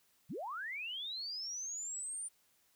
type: linear sweep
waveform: sine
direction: up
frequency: 98 to 9240 Hz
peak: -39 dBFS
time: 0.29-2.29 s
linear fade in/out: 20 ms
effects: white hiss -72 dBFS RMS until 2.75 s